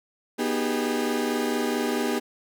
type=tone cluster; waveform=35% pulse; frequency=243.4 / 309 / 382.4 / 406.9 Hz; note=B3 / D#4 / G4 / G#4; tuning=-25 / -12 / -43 / -35 cents; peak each=-26 / -29 / -31 / -27 dBFS; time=0.38-2.2 s; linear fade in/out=20 ms; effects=none